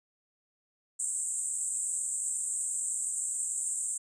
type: band-pass noise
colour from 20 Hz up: pink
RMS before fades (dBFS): -33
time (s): 0.99-3.98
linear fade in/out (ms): 10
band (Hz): 7500 to 8900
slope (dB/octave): 96
effects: resampled to 22050 Hz